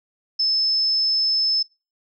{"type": "tone", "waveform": "sine", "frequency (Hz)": 5240, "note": "E8", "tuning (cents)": -11, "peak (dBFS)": -17, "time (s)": [0.39, 1.63], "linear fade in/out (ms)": 10, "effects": ["noise-tail reverb RT60 0.3 s tail -22 dB re dry"]}